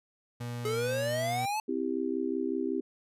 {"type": "tone with pitch glide", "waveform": "35% pulse", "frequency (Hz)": [120, 121.39], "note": ["B2", "B2"], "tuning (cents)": [-49, -29], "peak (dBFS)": -33, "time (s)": [0.4, 1.46], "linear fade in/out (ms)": 10, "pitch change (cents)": 20, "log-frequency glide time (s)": [1.12, 1.23]}
{"type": "exponential sweep", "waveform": "square", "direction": "up", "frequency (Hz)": [420.5, 880], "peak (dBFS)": -30, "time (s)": [0.65, 1.6], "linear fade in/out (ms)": 2}
{"type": "chord", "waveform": "sine", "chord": "C major", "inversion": "none", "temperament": "just", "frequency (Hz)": [261.6, 327, 392.4], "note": ["C4", "E4", "G4"], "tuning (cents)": [0, -14, 2], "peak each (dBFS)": -33, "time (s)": [1.68, 2.81], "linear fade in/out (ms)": 10}
{"effects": ["resampled to 32000 Hz"]}